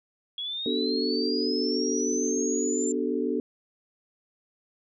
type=linear sweep; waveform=sine; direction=up; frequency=3322 to 7300 Hz; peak=-30 dBFS; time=0.38-2.92 s; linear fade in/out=2 ms
type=chord; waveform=sine; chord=B minor seventh; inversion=none; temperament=equal with one note detuned; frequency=246.9 / 293.7 / 379.5 / 440 Hz; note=B3 / D4 / F#4 / A4; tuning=0 / 0 / +44 / 0 cents; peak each=-30 / -30 / -31 / -30 dBFS; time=0.66-3.4 s; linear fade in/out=2 ms
effects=none